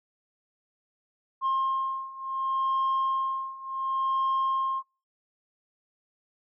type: beating tone pair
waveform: sine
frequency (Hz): 1065 / 1065.69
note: C6 / C6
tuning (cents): +30 / +31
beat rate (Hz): 0.69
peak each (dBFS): -28 / -26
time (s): 1.41-4.83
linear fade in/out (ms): 50
effects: noise-tail reverb RT60 0.3 s tail -25 dB re dry + tanh soft clip ceiling -21 dBFS